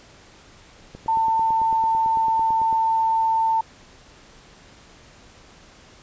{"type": "click train", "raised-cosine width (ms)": 2, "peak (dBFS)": -24, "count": 17, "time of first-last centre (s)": [0.95, 2.728], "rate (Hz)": 9}
{"type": "tone", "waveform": "sine", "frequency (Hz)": 896, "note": "A5", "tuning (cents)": 31, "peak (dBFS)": -17, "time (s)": [1.08, 3.61], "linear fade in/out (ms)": 5}
{"effects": ["pink hiss -49 dBFS RMS until 6.02 s", "resampled to 16000 Hz"]}